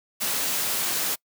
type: noise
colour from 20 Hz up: white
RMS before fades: -26 dBFS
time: 0.2-1.16 s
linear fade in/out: 20 ms
effects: noise-tail reverb RT60 0.1 s tail -26 dB re dry + high-pass 150 Hz 12 dB/octave